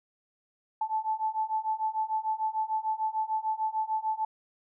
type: beating tone pair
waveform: sine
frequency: 870 / 876.7 Hz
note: A5 / A5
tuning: -20 / -7 cents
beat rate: 6.7 Hz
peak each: -31 / -30 dBFS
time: 0.81-4.25 s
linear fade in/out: 5 ms
effects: none